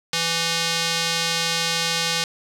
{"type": "tone with band-pass filter", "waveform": "square", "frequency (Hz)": 166.5, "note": "E3", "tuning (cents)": 18, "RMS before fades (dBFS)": -23, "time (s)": [0.13, 2.24], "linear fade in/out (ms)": 2, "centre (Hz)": 4400, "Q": 1.2, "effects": []}